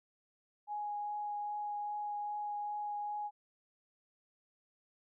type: tone with vibrato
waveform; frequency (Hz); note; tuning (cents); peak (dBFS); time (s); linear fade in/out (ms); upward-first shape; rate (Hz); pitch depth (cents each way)
sine; 830.6; G#5; 0; -36; 0.67-3.31; 50; triangle; 2.5; 10
effects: none